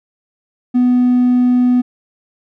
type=tone; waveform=triangle; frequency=248 Hz; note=B3; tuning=7 cents sharp; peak=-6 dBFS; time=0.74-1.82 s; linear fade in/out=20 ms; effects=tanh soft clip ceiling -4 dBFS